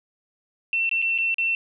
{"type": "tone with dropouts", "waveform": "sine", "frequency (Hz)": 2696, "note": "E7", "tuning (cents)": 38, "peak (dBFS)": -20, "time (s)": [0.73, 1.55], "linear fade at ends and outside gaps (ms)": 1, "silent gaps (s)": [[0.893, 0.913], [1.018, 1.024], [1.179, 1.185], [1.343, 1.383]], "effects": []}